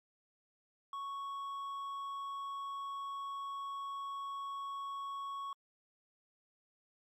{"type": "tone with hard clipping", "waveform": "triangle", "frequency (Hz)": 1108.7, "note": "C#6", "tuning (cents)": 0, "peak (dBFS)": -40, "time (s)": [0.93, 5.53], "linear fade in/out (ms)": 2, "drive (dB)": 7, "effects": ["MP3 64 kbps"]}